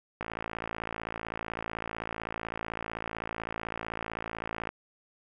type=click train; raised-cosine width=0.5 ms; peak=-19 dBFS; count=251; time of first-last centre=0.21-4.69 s; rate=55.8 Hz; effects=none